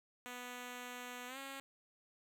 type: tone with pitch glide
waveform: 5% pulse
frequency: 246.9 to 272.4 Hz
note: B3 to C#4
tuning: 0 to -30 cents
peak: -34 dBFS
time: 0.26-1.6 s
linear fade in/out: 0 ms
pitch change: +170 cents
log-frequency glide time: 1.27-1.38 s
effects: 12-bit